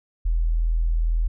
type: tone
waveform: sine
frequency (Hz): 41.06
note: E1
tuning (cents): -6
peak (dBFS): -18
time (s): 0.25-1.28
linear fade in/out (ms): 10
effects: none